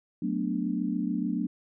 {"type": "chord", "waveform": "sine", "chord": "B minor seventh", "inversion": "second", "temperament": "equal", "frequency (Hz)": [185, 220, 246.9, 293.7], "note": ["F#3", "A3", "B3", "D4"], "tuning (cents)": [0, 0, 0, 0], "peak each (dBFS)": -32, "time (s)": [0.22, 1.47], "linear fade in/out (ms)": 5, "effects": []}